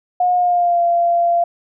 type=tone with pitch glide; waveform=sine; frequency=720 to 688.7 Hz; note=F#5 to F5; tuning=-47 to -24 cents; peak=-12 dBFS; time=0.2-1.44 s; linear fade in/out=5 ms; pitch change=-77 cents; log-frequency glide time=0.34-0.82 s; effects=none